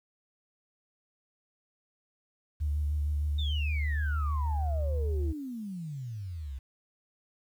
sine tone with vibrato, 74.1 Hz, D2, 16 cents sharp, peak -26 dBFS, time 2.6-5.33 s, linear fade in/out 20 ms, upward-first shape sine, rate 6.5 Hz, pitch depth 31 cents each way
sine exponential sweep, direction down, 3690 to 62.8 Hz, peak -35 dBFS, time 3.38-6.59 s, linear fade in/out 10 ms
effects tanh soft clip ceiling -21 dBFS + 10-bit

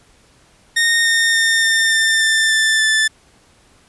sawtooth tone with pitch steps, 1845 / 1832.3 / 1819.6 / 1807 / 1794.5 / 1782.2 / 1769.8 / 1757.6 Hz, A#6 / A#6 / A#6 / A6 / A6 / A6 / A6 / A6, -18 / -30 / -42 / +46 / +34 / +22 / +10 / -2 cents, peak -9 dBFS, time 0.76-3.08 s, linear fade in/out 10 ms, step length 290 ms, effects pink hiss -52 dBFS RMS until 3.88 s + resampled to 24000 Hz

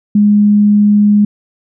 sine tone, 207.1 Hz, G#3, 5 cents flat, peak -5 dBFS, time 0.15-1.25 s, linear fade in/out 5 ms, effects none

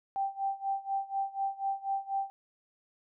sine tone with tremolo, 784 Hz, G5, in tune, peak -27 dBFS, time 0.16-2.3 s, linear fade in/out 0 ms, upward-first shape sine, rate 4.1 Hz, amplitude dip 90%, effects none

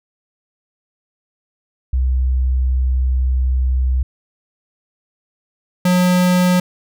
sine / square tone pair in turn, 64 / 180.5 Hz, C2 / F#3, -38 / -43 cents, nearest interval octave + tritone, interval 1795 cents, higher second, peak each -13 / -12 dBFS, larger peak second, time 1.93-4.03 / 5.85-6.6 s, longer first, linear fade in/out 5 ms, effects none

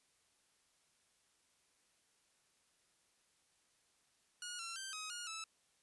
10% pulse tone with pitch steps, 1442 / 1357 / 1563 / 1264 / 1431 / 1311 Hz, F#6 / E6 / G6 / D#6 / F6 / E6, -45 / +50 / -6 / +27 / +42 / -10 cents, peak -35 dBFS, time 4.42-5.44 s, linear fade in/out 2 ms, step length 170 ms, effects white hiss -75 dBFS RMS until 5.82 s + resampled to 24000 Hz

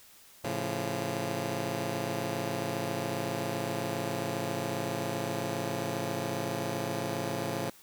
10% pulse chord, A augmented, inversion none, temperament just, 110 / 137.5 / 171.88 Hz, A2 / C#3 / E#3, 0 / -14 / -27 cents, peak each -28 dBFS, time 0.44-7.7 s, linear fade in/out 5 ms, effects white hiss -56 dBFS RMS until 7.82 s

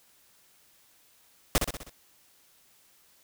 pink noise with echo, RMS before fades -22 dBFS, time 1.55-1.58 s, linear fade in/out 0 ms, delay 63 ms, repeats 5, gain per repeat -5 dB, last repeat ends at 1.895 s, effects white hiss -62 dBFS RMS until 3.23 s

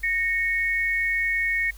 sine tone pair together, 1855 / 2206 Hz, A#6 / C#7, -9 / -9 cents, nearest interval minor third, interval 300 cents, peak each -24 dBFS, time 0.03-1.71 s, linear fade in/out 10 ms, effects added 50 Hz sine -40 dBFS peak until 1.77 s + white hiss -52 dBFS RMS until 1.77 s

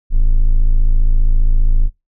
triangle tone, 27.5 Hz, A0, in tune, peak -6 dBFS, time 0.1-1.9 s, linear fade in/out 50 ms, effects noise-tail reverb RT60 0.2 s tail -20 dB re dry

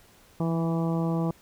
harmonic tone with a mistuned harmonic, 164.81 Hz, E3, in tune, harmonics 1 / 2 / 3 / 4 / 5 / 6 / 7, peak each -25 / -31 / -35 / -37 / -39 / -41 / -42 dBFS, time 0.4-1.31 s, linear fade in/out 2 ms, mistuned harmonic 1, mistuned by +21 cents, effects pink hiss -57 dBFS RMS until 1.41 s

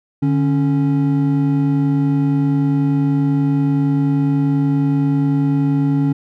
triangle tone pair together, 146.84 / 277.2 Hz, D3 / C#4, 0 / 0 cents, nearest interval major seventh, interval 1100 cents, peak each -14 dBFS, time 0.22-6.13 s, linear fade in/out 10 ms, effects none

